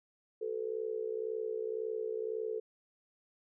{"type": "tone with amplitude modulation", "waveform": "sine", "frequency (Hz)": 440, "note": "A4", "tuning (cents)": 0, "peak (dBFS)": -30, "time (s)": [0.41, 2.6], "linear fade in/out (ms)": 10, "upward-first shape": "sine", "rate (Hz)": 61.9, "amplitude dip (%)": 85, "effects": []}